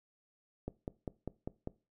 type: click train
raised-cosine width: 2 ms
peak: -24 dBFS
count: 6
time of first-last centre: 0.68-1.674 s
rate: 5.03 Hz
effects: noise-tail reverb RT60 0.3 s tail -20 dB re dry